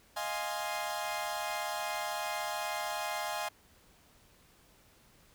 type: chord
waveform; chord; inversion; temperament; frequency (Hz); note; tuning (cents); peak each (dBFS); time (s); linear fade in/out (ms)
sawtooth; F minor seventh; third; equal; 622.3 / 698.5 / 830.6 / 1046.5; Eb5 / F5 / Ab5 / C6; 0 / 0 / 0 / 0; -37 / -36 / -34 / -37; 0.16-3.49; 10
effects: pink hiss -63 dBFS RMS until 5.34 s